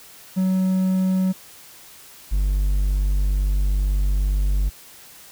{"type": "tone pair in turn", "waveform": "triangle", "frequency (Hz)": [187.3, 48.87], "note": ["F#3", "G1"], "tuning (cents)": [21, -5], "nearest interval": "octave + major seventh", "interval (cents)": 2326, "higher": "first", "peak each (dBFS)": -15, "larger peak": "neither", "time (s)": [[0.36, 1.33], [2.31, 4.7]], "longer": "second", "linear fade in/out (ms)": 20, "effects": ["white hiss -45 dBFS RMS until 5.31 s"]}